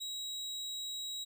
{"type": "tone", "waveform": "35% pulse", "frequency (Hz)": 3841, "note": "B7", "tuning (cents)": -49, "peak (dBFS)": -36, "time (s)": [0, 1.25], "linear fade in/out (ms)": 20, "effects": []}